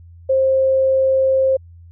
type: tone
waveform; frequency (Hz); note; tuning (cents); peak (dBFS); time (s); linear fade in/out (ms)
sine; 530; C5; +22; -12; 0.29-1.57; 10
effects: added 85 Hz sine -39 dBFS peak until 1.91 s